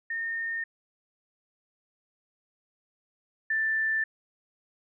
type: tone pair in turn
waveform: sine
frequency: 1828 / 1769.8 Hz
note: A#6 / A6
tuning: -34 / +10 cents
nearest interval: minor second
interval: 56 cents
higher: first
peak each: -29 / -24 dBFS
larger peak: second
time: 0.1-0.64 / 3.5-4.04 s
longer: neither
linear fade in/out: 5 ms
effects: none